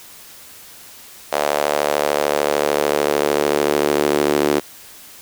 sawtooth tone with high-pass filter sweep, 73.42 Hz, D2, in tune, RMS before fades -18 dBFS, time 1.32-4.6 s, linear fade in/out 10 ms, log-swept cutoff 610 to 350 Hz, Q 2.5, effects white hiss -41 dBFS RMS until 5.21 s

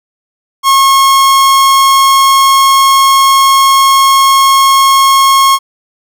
45% pulse tone, 1086 Hz, C#6, 36 cents flat, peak -4 dBFS, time 0.63-5.59 s, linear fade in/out 50 ms, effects none

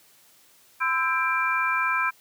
sine tone cluster, 1020 / 1321 / 1598 / 2363 Hz, C6 / E6 / G6 / D7, -44 / +3 / +33 / +10 cents, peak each -27 dBFS, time 0.8-2.11 s, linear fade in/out 20 ms, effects white hiss -57 dBFS RMS until 2.2 s + high-pass 80 Hz 12 dB/octave

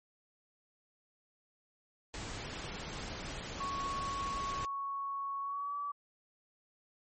pink noise, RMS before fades -42 dBFS, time 2.14-4.65 s, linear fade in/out 0 ms
sine tone with pitch glide, 1108.7 to 1149.1 Hz, C#6 to D6, 0 to -38 cents, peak -35 dBFS, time 3.6-5.92 s, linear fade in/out 10 ms, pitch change +62 cents, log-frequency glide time 5.41-5.76 s
effects MP3 32 kbps

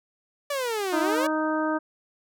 sawtooth exponential two-way sweep, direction down then up, 587.3 to 327.4 to 587.3 Hz, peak -22 dBFS, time 0.5-1.27 s, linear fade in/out 5 ms, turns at 1 s
harmonic tone, 311.1 Hz, D#4, in tune, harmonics 1 / 2 / 3 / 4 / 5, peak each -26 / -29 / -31 / -32 / -33 dBFS, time 0.92-1.79 s, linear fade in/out 20 ms
effects none

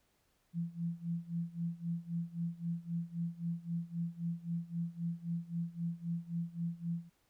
sine tone with tremolo, 169.3 Hz, E3, 46 cents sharp, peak -32 dBFS, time 0.53-7.1 s, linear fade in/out 50 ms, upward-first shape sine, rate 3.8 Hz, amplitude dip 90%, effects pink hiss -75 dBFS RMS until 7.29 s

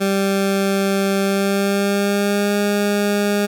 20% pulse tone with pitch glide, 196 to 204.4 Hz, G3 to G#3, 0 to -27 cents, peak -11 dBFS, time 0-3.47 s, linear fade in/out 20 ms, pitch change +73 cents, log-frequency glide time 1.22-2.59 s, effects none

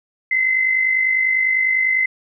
sine tone pair together, 2007 / 2057 Hz, B6 / C7, +27 / -30 cents, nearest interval unison, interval 43 cents, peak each -24 / -15 dBFS, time 0.31-2.06 s, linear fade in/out 5 ms, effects none

